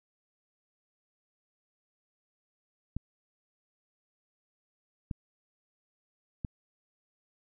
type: clicks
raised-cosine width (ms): 5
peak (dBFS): -21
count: 3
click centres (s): 2.966 / 5.112 / 6.448
effects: none